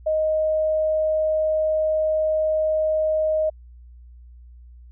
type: tone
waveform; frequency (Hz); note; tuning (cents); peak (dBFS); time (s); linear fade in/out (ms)
sine; 624; D#5; +5; -18; 0.06-3.5; 10
effects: added 60 Hz sine -42 dBFS peak until 4.91 s